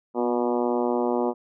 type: harmonic tone with a mistuned harmonic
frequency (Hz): 120.9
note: B2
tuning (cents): -36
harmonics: 2 / 3 / 4 / 5 / 6 / 7 / 8 / 9 / 10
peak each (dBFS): -27 / -26 / -28 / -31 / -32 / -33 / -34 / -40 / -42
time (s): 0.14-1.34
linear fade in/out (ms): 50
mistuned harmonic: 2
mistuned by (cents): +29
effects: none